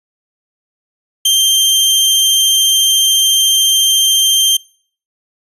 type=tone; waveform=sawtooth; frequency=3157 Hz; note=G7; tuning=12 cents sharp; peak=-5 dBFS; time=1.25-4.57 s; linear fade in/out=5 ms; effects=noise-tail reverb RT60 0.5 s tail -24 dB re dry + resampled to 32000 Hz